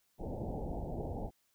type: low-pass noise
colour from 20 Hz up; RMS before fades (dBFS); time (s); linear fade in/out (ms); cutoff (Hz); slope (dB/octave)
pink; -39; 0.18-1.31; 50; 860; 96
effects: white hiss -75 dBFS RMS until 1.54 s